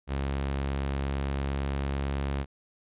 sawtooth tone with pitch glide, 68.7 to 69.22 Hz, C#2 to C#2, -15 to -2 cents, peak -24 dBFS, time 0.07-2.46 s, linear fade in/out 50 ms, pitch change +13 cents, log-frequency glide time 0.86-2.31 s, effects resampled to 8000 Hz

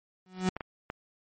35% pulse tone with exponential growth, 185 Hz, F#3, in tune, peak -20 dBFS, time 0.26-0.49 s, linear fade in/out 2 ms, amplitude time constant 50 ms
clicks, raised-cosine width 0.5 ms, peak -20 dBFS, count 3, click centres 0.566 / 0.608 / 0.901 s
effects MP3 32 kbps

